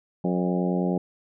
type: harmonic tone with a mistuned harmonic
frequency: 89.9 Hz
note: F#2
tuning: 49 cents flat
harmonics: 2 / 3 / 4 / 5 / 6 / 7 / 8 / 9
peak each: -24 / -30 / -30 / -33 / -34 / -35 / -39 / -37 dBFS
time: 0.24-0.98 s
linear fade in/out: 5 ms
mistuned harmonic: 7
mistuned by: -28 cents
effects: none